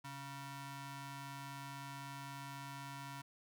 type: ring-modulated tone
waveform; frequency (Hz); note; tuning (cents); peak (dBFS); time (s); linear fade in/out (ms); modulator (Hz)
sawtooth; 415.3; G#4; 0; -39; 0.04-3.22; 10; 551
effects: none